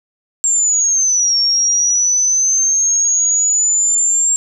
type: linear two-way sweep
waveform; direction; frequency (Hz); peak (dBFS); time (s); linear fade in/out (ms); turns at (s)
sine; down then up; 7459 to 5490 to 7459; -11; 0.44-4.36; 0; 1.38
effects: none